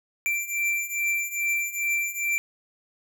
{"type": "beating tone pair", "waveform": "square", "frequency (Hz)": [2349, 2351.4], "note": ["D7", "D7"], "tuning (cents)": [0, 2], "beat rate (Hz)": 2.4, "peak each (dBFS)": [-30, -27], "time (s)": [0.26, 2.38], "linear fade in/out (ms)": 0, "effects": []}